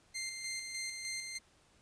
15% pulse tone with tremolo, 2093 Hz, C7, in tune, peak -31 dBFS, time 0.14-1.39 s, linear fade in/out 20 ms, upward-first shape square, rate 3.3 Hz, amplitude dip 40%, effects pink hiss -67 dBFS RMS until 1.81 s + resampled to 22050 Hz

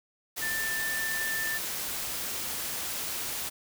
sine tone in noise, 1776 Hz, A6, 16 cents sharp, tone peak -30 dBFS, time 0.41-1.59 s, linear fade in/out 20 ms, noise white, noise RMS -34 dBFS, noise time 0.36-3.5 s, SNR +1 dB, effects none

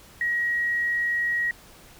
sine tone, 1900 Hz, A#6, 33 cents sharp, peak -22 dBFS, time 0.21-1.51 s, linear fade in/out 2 ms, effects pink hiss -50 dBFS RMS until 1.99 s

